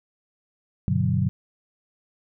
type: chord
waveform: sine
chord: G major seventh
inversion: none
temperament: equal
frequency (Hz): 98 / 123.47 / 146.83 / 185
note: G2 / B2 / D3 / F#3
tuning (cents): 0 / 0 / 0 / 0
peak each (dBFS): -25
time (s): 0.88-1.29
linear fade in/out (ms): 0
effects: none